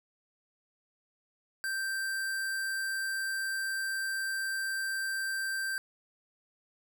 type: tone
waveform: square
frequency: 1568 Hz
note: G6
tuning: in tune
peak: -32 dBFS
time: 1.64-5.78 s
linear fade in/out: 0 ms
effects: none